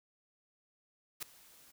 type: noise with ADSR envelope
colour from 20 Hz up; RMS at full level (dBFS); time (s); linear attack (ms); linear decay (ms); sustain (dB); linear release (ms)
white; -37; 1.2-1.72; 26; 3; -23; 15
effects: none